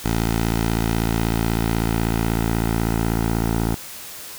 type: tone with low-pass filter sweep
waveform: 10% pulse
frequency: 56.2 Hz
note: A1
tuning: 37 cents sharp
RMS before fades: -21 dBFS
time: 0.04-3.75 s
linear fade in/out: 10 ms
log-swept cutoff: 10000 to 1400 Hz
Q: 0.72
effects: white hiss -36 dBFS RMS until 4.38 s